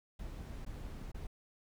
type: noise with dropouts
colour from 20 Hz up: brown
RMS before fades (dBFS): -44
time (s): 0.19-1.27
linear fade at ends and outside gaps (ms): 5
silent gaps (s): 0.651-0.663 / 1.118-1.144
effects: none